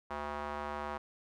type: tone with band-pass filter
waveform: square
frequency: 73.42 Hz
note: D2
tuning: in tune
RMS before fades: -39 dBFS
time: 0.1-0.98 s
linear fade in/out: 10 ms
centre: 1000 Hz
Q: 1.8
effects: none